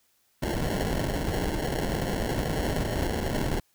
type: noise with sample-and-hold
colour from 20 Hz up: pink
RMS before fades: -28 dBFS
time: 0.42-3.6 s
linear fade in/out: 5 ms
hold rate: 1225 Hz
effects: white hiss -68 dBFS RMS until 3.74 s